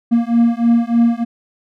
triangle beating tone pair, 232.3 / 235.6 Hz, A#3 / A#3, -6 / +19 cents, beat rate 3.3 Hz, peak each -12 dBFS, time 0.11-1.25 s, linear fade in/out 20 ms, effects none

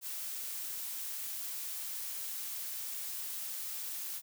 blue noise, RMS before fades -40 dBFS, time 0.01-4.22 s, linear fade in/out 50 ms, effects none

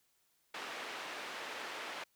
white band-pass noise, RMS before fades -44 dBFS, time 0.54-2.04 s, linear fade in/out 5 ms, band 370 to 2400 Hz, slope 12 dB/octave, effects white hiss -75 dBFS RMS until 2.15 s

